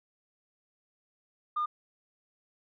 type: tone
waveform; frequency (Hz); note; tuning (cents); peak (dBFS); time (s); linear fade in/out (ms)
sine; 1213; D#6; -44; -26; 1.56-1.66; 10
effects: tanh soft clip ceiling -24 dBFS